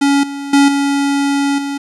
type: tone with level steps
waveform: square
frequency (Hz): 280.7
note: C#4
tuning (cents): +22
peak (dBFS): -10 / -23 / -7 / -13 / -19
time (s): 0.01-1.78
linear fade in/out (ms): 10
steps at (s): 0.23 / 0.53 / 0.68 / 1.58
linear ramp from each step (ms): 5
effects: resampled to 24000 Hz + 7-bit